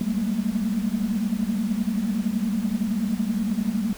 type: tone cluster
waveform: sine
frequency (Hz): 191.9 / 204.7 / 222.9 / 233.5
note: G3 / G#3 / A3 / A#3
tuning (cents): -37 / -25 / +23 / +3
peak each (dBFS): -27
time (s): 0.01-3.93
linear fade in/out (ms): 2
effects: tanh soft clip ceiling -13 dBFS + pink hiss -42 dBFS RMS until 3.97 s